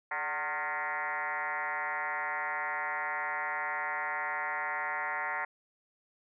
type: tone with frequency modulation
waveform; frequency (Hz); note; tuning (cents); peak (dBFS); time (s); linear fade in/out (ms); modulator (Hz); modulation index
sine; 1396.9; F6; 0; -31; 0.11-5.45; 5; 162; 4.2
effects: none